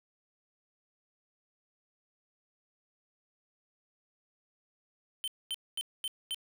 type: tone bursts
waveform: square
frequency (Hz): 3087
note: G7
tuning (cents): -27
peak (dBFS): -33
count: 5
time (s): 5.24-6.345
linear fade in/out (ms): 0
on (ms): 37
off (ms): 230
effects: none